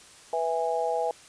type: harmonic tone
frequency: 164.4 Hz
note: E3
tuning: 4 cents flat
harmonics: 3 / 4 / 5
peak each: -29 / -29 / -29 dBFS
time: 0.33-1.11 s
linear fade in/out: 2 ms
effects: white hiss -51 dBFS RMS until 1.28 s + resampled to 22050 Hz

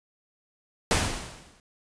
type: noise with exponential decay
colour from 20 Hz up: pink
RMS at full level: -20 dBFS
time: 0.91-1.6 s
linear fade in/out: 1 ms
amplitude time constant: 150 ms
effects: resampled to 22050 Hz

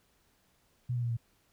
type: tone with pitch steps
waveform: sine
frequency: 123.47 / 121 / 118.58 / 116.2 Hz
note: B2 / B2 / A#2 / A#2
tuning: 0 / -35 / +30 / -5 cents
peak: -29 dBFS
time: 0.89-1.17 s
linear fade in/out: 10 ms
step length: 70 ms
effects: pink hiss -70 dBFS RMS until 1.52 s

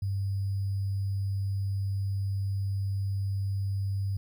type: tone with sample-and-hold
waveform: sine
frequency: 98 Hz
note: G2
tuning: in tune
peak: -27 dBFS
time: 0.02-4.17 s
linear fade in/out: 5 ms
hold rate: 4900 Hz
effects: none

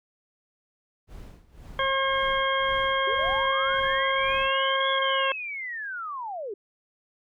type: noise with tremolo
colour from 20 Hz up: brown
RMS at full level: -41 dBFS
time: 1.07-4.51 s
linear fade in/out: 50 ms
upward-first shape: sine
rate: 1.9 Hz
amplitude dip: 85%
type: harmonic tone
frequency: 538 Hz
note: C5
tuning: 48 cents sharp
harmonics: 1 / 2 / 3 / 4 / 6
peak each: -28 / -26 / -29 / -32 / -31 dBFS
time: 1.79-5.32 s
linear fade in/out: 2 ms
type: linear two-way sweep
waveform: sine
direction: up then down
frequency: 374.2 to 3421 to 374.2 Hz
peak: -31 dBFS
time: 3.07-6.54 s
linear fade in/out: 5 ms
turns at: 4.9 s
effects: none

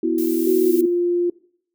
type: chord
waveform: sine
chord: B suspended fourth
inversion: none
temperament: equal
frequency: 246.9 / 329.6 / 370 Hz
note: B3 / E4 / F#4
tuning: 0 / 0 / 0 cents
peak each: -25 / -19 / -23 dBFS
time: 0.03-0.86 s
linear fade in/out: 5 ms
type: noise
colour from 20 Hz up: violet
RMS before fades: -32 dBFS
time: 0.18-0.81 s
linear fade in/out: 2 ms
type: tone with pitch glide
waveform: sine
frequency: 370 to 350 Hz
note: F#4 to F4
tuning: 0 to +4 cents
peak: -16 dBFS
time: 0.47-1.3 s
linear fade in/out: 5 ms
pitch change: -96 cents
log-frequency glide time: 0.64-0.75 s
effects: noise-tail reverb RT60 0.6 s tail -21 dB re dry

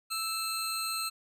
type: tone pair together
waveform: 25% pulse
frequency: 1318.5 / 4182 Hz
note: E6 / C8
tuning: 0 / -2 cents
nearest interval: octave + minor sixth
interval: 1998 cents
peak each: -31 / -29 dBFS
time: 0.1-1.1 s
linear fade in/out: 20 ms
effects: none

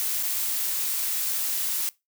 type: noise with dropouts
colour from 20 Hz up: blue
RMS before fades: -27 dBFS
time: 0-1.89 s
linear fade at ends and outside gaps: 0 ms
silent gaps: 0.227-0.232 s
effects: noise-tail reverb RT60 0.2 s tail -21 dB re dry

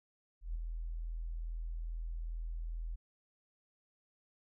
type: tone with ADSR envelope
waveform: sine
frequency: 41.2 Hz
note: E1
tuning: in tune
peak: -33 dBFS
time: 0.41-2.96 s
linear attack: 140 ms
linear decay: 8 ms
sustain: -4 dB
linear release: 14 ms
effects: none

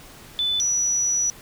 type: tone pair in turn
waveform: sine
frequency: 3499 / 5885 Hz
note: A7 / F#8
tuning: -10 / -10 cents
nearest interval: major sixth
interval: 900 cents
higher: second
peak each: -20 / -19 dBFS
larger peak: second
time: 0.39-0.6 / 0.6-1.3 s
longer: second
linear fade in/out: 0 ms
effects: pink hiss -45 dBFS RMS until 1.41 s

